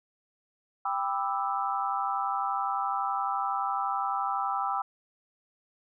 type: chord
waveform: sine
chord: E minor seventh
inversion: first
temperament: just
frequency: 791.1 / 988.9 / 1186.7 / 1318.5 Hz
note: G5 / B5 / D6 / E6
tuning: +16 / +2 / +18 / 0 cents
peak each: -31 / -34 / -34 / -32 dBFS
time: 0.85-4.82 s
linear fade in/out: 5 ms
effects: none